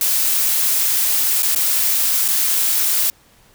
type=noise with dropouts; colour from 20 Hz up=blue; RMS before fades=-17 dBFS; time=0.01-3.1 s; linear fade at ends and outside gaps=1 ms; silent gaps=1.423-1.43 / 1.549-1.559 / 2.28-2.285 s; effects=pink hiss -52 dBFS RMS until 3.54 s

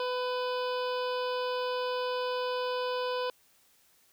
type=harmonic tone; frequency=500 Hz; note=B4; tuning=21 cents sharp; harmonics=1 / 2 / 3 / 5 / 6 / 7 / 8 / 9 / 10; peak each=-31 / -35 / -42 / -46 / -44 / -47 / -50 / -49 / -49 dBFS; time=0-3.3 s; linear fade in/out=2 ms; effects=white hiss -65 dBFS RMS until 4.12 s

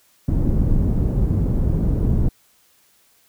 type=low-pass noise; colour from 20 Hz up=pink; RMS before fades=-18 dBFS; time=0.28-2.29 s; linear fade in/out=5 ms; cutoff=220 Hz; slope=12 dB/octave; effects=white hiss -58 dBFS RMS until 3.28 s

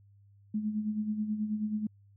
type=tone with tremolo; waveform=sine; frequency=213 Hz; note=G#3; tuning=44 cents sharp; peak=-27 dBFS; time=0.54-1.87 s; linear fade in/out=5 ms; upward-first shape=sine; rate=9.3 Hz; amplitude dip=60%; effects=added 100 Hz sine -57 dBFS peak until 2.16 s

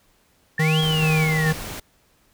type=exponential two-way sweep; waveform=sine; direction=up then down; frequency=1750 to 3322 to 1750 Hz; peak=-23 dBFS; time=0.58-1.51 s; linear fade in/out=2 ms; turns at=0.8 s
type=tone with tremolo; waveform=square; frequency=157 Hz; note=D#3; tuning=16 cents sharp; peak=-18 dBFS; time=0.59-1.53 s; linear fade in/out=10 ms; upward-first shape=square; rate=2.3 Hz; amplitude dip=25%
type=noise; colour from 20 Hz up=pink; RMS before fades=-33 dBFS; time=0.82-1.8 s; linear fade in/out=5 ms
effects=pink hiss -61 dBFS RMS until 2.33 s

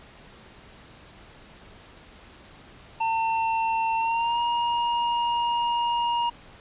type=tone with pitch glide; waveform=square; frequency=900 to 946.9 Hz; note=A5 to A#5; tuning=+39 to +27 cents; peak=-23 dBFS; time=3-6.3 s; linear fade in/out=10 ms; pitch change=+88 cents; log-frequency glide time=3.96-4.4 s; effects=pink hiss -49 dBFS RMS until 6.6 s + resampled to 8000 Hz

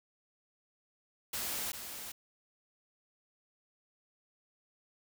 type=noise with echo; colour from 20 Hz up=white; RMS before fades=-37 dBFS; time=1.33-1.72 s; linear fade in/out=5 ms; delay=400 ms; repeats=1; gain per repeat=-7 dB; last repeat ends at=2.12 s; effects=none

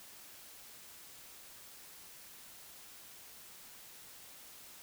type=silence; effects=white hiss -54 dBFS RMS until 4.82 s

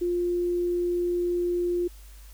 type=tone; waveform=sine; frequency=351.3 Hz; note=F4; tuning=10 cents sharp; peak=-23 dBFS; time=0.01-1.88 s; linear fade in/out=10 ms; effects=added 50 Hz sine -44 dBFS peak until 2.33 s + white hiss -55 dBFS RMS until 2.33 s

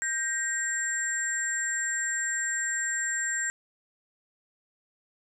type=tone cluster; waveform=sine; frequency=1575 / 1879 / 7440 Hz; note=G6 / A#6 / A#8; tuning=+8 / +13 / -4 cents; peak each=-32 / -32 / -30 dBFS; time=0.02-3.5 s; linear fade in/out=0 ms; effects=none

